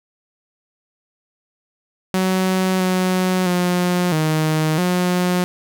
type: tone with pitch steps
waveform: sawtooth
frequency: 187 / 184.6 / 178.5 / 156.3 / 179.7 Hz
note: F#3 / F#3 / F3 / D#3 / F3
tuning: +19 / -4 / +38 / +8 / +50 cents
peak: -12 dBFS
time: 2.14-5.44 s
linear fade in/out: 0 ms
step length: 660 ms
effects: none